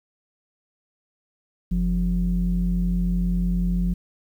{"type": "tone pair together", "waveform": "sine", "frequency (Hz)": [46.93, 177.2], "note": ["F#1", "F3"], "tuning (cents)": [25, 25], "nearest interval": "octave + major seventh", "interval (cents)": 2300, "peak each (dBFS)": -21, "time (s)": [1.71, 3.94], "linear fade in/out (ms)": 10, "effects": ["tanh soft clip ceiling -14 dBFS", "9-bit"]}